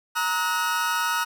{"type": "tone cluster", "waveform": "40% pulse", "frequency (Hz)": [933, 1277, 1463], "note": ["A#5", "D#6", "F#6"], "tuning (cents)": [1, 45, -20], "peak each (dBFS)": [-27, -26, -26], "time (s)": [0.15, 1.25], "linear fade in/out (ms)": 20, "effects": []}